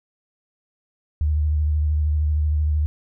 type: tone with vibrato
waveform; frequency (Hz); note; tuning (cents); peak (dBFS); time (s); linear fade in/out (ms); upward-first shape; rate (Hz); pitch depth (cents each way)
sine; 75.7; D#2; -47; -17; 1.21-2.86; 0; triangle; 13; 45
effects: none